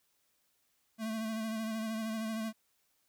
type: tone with vibrato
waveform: square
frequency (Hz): 221.1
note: A3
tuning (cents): +9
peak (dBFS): -35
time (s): 0.98-2.53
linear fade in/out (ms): 50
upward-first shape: sine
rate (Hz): 13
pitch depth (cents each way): 32
effects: white hiss -75 dBFS RMS until 3.08 s